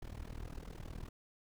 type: noise with amplitude modulation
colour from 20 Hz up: brown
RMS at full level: -42 dBFS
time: 0.02-1.09 s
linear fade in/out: 5 ms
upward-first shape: sine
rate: 39.7 Hz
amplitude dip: 90%
effects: none